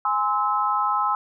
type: chord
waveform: sine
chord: Ab augmented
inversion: none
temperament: just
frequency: 830.6 / 1038.3 / 1297.8 Hz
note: Ab5 / C6 / E6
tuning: 0 / -14 / -27 cents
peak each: -25 / -24 / -23 dBFS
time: 0.05-1.15 s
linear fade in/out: 2 ms
effects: none